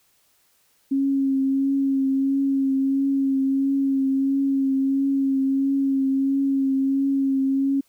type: tone with vibrato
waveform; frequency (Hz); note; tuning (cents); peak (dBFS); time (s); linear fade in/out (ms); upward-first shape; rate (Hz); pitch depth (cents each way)
sine; 271.6; C#4; -35; -18; 0.91-7.81; 10; triangle; 1.5; 24
effects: white hiss -63 dBFS RMS until 7.88 s